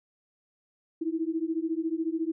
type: beating tone pair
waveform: sine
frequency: 317.9 / 331.9 Hz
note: D#4 / E4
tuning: +37 / +12 cents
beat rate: 14 Hz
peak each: -30 dBFS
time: 1.01-2.32 s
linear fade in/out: 10 ms
effects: none